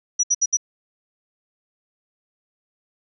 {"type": "tone bursts", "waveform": "sine", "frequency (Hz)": 5850, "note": "F#8", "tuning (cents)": -21, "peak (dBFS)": -15, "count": 4, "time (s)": [0.19, 0.571], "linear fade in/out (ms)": 10, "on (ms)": 45, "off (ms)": 67, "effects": []}